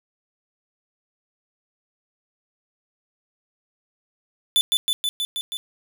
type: tone with echo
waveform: 45% pulse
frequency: 3495 Hz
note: A7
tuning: 12 cents flat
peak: -15 dBFS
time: 4.56-4.61 s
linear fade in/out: 0 ms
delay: 160 ms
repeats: 6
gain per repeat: -2 dB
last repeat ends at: 5.57 s
effects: none